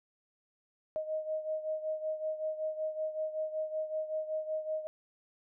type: beating tone pair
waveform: sine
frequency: 623 / 628.3 Hz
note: D#5 / D#5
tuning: +2 / +17 cents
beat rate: 5.3 Hz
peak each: -34 / -39 dBFS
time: 0.96-4.87 s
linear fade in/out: 0 ms
effects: none